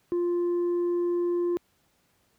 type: tone with tanh clipping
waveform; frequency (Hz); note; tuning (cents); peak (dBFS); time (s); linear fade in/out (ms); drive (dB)
triangle; 349.2; F4; 0; -24; 0.12-1.57; 0; 7
effects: pink hiss -68 dBFS RMS until 2.38 s + high-pass 60 Hz 12 dB/octave